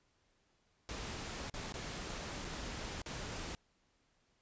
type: noise with dropouts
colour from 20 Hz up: pink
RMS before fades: -43 dBFS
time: 0.89-3.55 s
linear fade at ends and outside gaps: 0 ms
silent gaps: 1.498-1.54 / 1.723-1.741 / 2.445-2.45 / 3.018-3.061 s
effects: pink hiss -75 dBFS RMS until 4.41 s + resampled to 16000 Hz